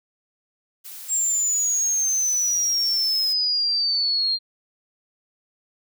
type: noise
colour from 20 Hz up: blue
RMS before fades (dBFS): -38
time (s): 0.84-3.34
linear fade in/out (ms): 20
type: exponential sweep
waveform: sine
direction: down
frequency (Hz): 7500 to 4186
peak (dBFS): -19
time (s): 1.08-4.39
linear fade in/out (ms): 50
effects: none